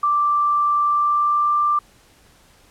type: tone with pitch glide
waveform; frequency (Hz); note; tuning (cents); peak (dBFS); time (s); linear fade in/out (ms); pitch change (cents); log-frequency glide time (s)
sine; 1174.7 to 1182.9; D6 to D6; 0 to +12; -15; 0.03-1.79; 5; +12; 0.82-1.56
effects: pink hiss -53 dBFS RMS until 2.7 s + low-pass 12000 Hz 12 dB/octave